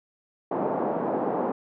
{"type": "band-pass noise", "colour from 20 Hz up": "white", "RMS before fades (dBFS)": -27, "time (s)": [0.51, 1.52], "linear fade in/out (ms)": 5, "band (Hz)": [180, 830], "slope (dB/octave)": 24, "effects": []}